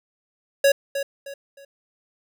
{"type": "tone with echo", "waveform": "square", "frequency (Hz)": 556, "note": "C#5", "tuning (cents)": 5, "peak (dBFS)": -14, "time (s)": [0.64, 0.72], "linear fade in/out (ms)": 5, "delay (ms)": 310, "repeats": 3, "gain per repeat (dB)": -10, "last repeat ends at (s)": 1.65, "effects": []}